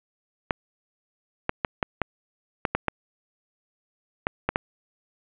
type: clicks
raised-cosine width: 0.5 ms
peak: -7 dBFS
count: 11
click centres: 0.508 / 1.494 / 1.648 / 1.828 / 2.017 / 2.652 / 2.75 / 2.883 / 4.269 / 4.49 / 4.559 s
effects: resampled to 8000 Hz + 8-bit